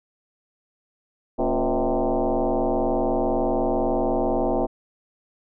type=tone with frequency modulation; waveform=sine; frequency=150 Hz; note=D3; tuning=37 cents sharp; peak=-19 dBFS; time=1.38-4.67 s; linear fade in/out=20 ms; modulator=126 Hz; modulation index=5.4; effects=none